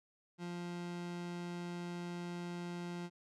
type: tone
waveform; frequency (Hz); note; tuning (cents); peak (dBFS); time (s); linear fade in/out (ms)
30% pulse; 174.61; F3; 0; -38; 0.38-3.1; 50
effects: low-pass 7000 Hz 12 dB/octave